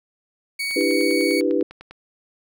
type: tone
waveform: 30% pulse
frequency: 2239 Hz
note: C#7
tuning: 17 cents sharp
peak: -21 dBFS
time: 0.59-1.41 s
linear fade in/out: 10 ms
type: click train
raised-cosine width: 0.3 ms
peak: -24 dBFS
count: 13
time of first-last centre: 0.71-1.91 s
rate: 10 Hz
type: chord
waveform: sine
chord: E minor seventh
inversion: third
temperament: equal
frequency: 293.7 / 329.6 / 392 / 493.9 Hz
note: D4 / E4 / G4 / B4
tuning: 0 / 0 / 0 / 0 cents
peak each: -23 dBFS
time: 0.76-1.63 s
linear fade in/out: 5 ms
effects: none